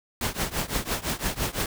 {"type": "noise with tremolo", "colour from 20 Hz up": "pink", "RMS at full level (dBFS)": -25, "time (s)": [0.21, 1.66], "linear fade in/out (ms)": 2, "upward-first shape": "triangle", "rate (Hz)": 5.9, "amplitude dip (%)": 95, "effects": []}